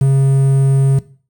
triangle tone with quantisation, 135.9 Hz, C#3, 34 cents flat, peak -6 dBFS, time 0.01-0.99 s, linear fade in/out 5 ms, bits 6, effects noise-tail reverb RT60 0.4 s tail -17 dB re dry

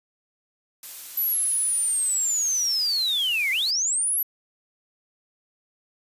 blue noise, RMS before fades -37 dBFS, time 0.83-3.71 s, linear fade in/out 2 ms
sine linear two-way sweep, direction down then up, 12000 to 2013 to 12000 Hz, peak -21 dBFS, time 1.17-4.23 s, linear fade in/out 5 ms, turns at 3.51 s
effects resampled to 32000 Hz

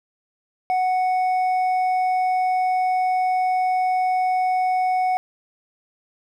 sine tone with hard clipping, 740 Hz, F#5, in tune, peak -19 dBFS, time 0.7-5.17 s, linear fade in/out 0 ms, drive 4 dB, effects none

